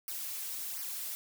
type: noise with flanger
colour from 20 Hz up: blue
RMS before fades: -39 dBFS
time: 0.08-1.15 s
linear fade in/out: 0 ms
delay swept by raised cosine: 0.27 to 5.57 ms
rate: 1.4 Hz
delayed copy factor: -0.8
effects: none